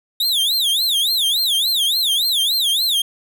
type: tone with vibrato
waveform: 45% pulse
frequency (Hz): 3640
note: A#7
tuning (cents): -42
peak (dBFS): -15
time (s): 0.2-3.02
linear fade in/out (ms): 5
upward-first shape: sine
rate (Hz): 3.5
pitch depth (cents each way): 250
effects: none